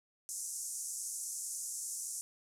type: band-pass noise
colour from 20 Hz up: pink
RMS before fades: -41 dBFS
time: 0.29-2.21 s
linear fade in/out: 0 ms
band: 6100 to 11000 Hz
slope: 48 dB/octave
effects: none